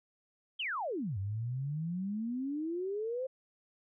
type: exponential two-way sweep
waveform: sine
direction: down then up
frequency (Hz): 3315 to 94.2 to 533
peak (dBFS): -33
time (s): 0.59-3.27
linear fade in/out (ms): 10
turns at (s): 1.18
effects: none